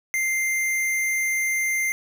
square tone, 2093 Hz, C7, in tune, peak -22 dBFS, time 0.14-1.92 s, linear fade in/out 0 ms, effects none

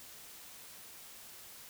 silence, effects white hiss -52 dBFS RMS until 1.69 s

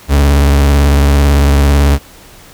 40% pulse tone with vibrato, 70.7 Hz, C#2, 35 cents sharp, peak -5 dBFS, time 0.08-1.99 s, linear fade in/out 50 ms, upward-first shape square, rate 18 Hz, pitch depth 50 cents each way, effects pink hiss -38 dBFS RMS until 2.53 s

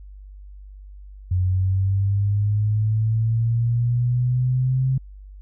sine linear sweep, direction up, 90.2 to 132.5 Hz, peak -17 dBFS, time 1.31-4.98 s, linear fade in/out 5 ms, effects added 49 Hz sine -38 dBFS peak until 5.41 s

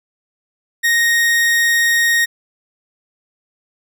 40% pulse tone, 1864.7 Hz, A#6, in tune, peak -11 dBFS, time 0.83-2.26 s, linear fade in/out 20 ms, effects none

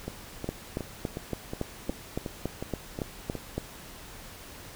two click trains, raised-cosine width 2 ms, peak -20 / -16 dBFS, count 10 / 12, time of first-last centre 0.08-3.353 / 0.49-3.58 s, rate 2.75 / 3.56 Hz, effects pink hiss -46 dBFS RMS until 4.75 s

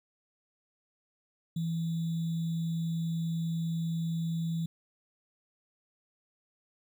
sine tone with sample-and-hold, 165.1 Hz, E3, 3 cents sharp, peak -29 dBFS, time 1.56-4.66 s, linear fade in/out 5 ms, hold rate 3675 Hz, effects none

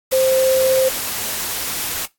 sine tone in noise, 523.3 Hz, C5, in tune, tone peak -13 dBFS, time 0.12-0.89 s, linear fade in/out 10 ms, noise white, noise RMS -24 dBFS, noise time 0.11-2.06 s, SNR +8 dB, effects noise-tail reverb RT60 0.2 s tail -20 dB re dry + AAC 64 kbps

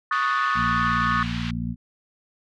sine chord, D# half-diminished seventh, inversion third, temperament equal with one note detuned, 1111.9 / 1244.5 / 1480 / 1760 Hz, C#6 / D#6 / F#6 / A6, +5 / 0 / 0 / 0 cents, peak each -25 / -24 / -28 / -28 dBFS, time 0.11-1.23 s, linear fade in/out 2 ms
white band-pass noise, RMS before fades -36 dBFS, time 0.12-1.51 s, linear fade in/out 5 ms, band 1000 to 3700 Hz, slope 24 dB/octave
harmonic tone, 58.27 Hz, A#1, in tune, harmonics 1 / 2 / 3 / 4, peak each -33 / -31 / -30 / -30 dBFS, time 0.54-1.76 s, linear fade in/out 50 ms
effects none

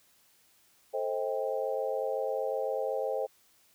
sine chord, A half-diminished seventh, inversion none, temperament just, 440 / 528 / 633.6 / 792 Hz, A4 / C5 / Eb5 / G5, 0 / +16 / +31 / +18 cents, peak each -35 / -32 / -36 / -38 dBFS, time 0.93-3.27 s, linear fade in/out 20 ms, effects white hiss -65 dBFS RMS until 3.74 s

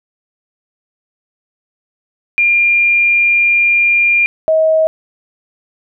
sine tone pair in turn, 2400 / 635.7 Hz, D7 / D#5, +37 / +37 cents, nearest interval octave + major seventh, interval 2300 cents, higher first, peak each -8 dBFS, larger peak neither, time 2.38-4.26 / 4.48-4.87 s, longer first, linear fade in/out 0 ms, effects none

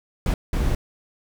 brown noise bursts at uneven times, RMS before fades -21 dBFS, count 2, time 0.26-0.34 / 0.53-0.75 s, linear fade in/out 2 ms, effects none

